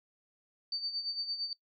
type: tone with tremolo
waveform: sine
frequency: 4590 Hz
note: D8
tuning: 40 cents flat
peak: -31 dBFS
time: 0.72-1.53 s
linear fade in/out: 2 ms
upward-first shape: sine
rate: 8.8 Hz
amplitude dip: 65%
effects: noise-tail reverb RT60 0.1 s tail -19 dB re dry